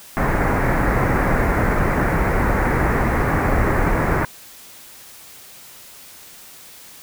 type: low-pass noise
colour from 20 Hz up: pink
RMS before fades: -18 dBFS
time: 0.17-4.25 s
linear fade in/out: 0 ms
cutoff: 2100 Hz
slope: 48 dB/octave
effects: white hiss -42 dBFS RMS until 7.02 s